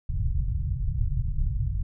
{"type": "low-pass noise", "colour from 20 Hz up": "pink", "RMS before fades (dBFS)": -26, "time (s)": [0.09, 1.83], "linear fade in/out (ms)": 5, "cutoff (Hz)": 140, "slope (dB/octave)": 48, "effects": []}